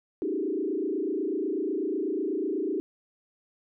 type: tone with frequency modulation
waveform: sine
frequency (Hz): 349.2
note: F4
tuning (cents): 0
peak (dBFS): -26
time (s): 0.22-2.8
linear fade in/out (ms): 0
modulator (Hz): 28.1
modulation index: 2.3
effects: none